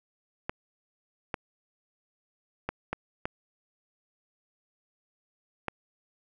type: clicks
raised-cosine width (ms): 0.5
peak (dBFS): -15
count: 6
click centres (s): 0.495 / 1.342 / 2.69 / 2.93 / 3.255 / 5.683
effects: none